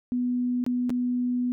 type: tone with dropouts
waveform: sine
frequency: 246.9 Hz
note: B3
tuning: in tune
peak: -23 dBFS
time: 0.12-1.52 s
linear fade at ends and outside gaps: 0 ms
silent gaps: 0.64-0.664 / 0.895-0.903 s
effects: none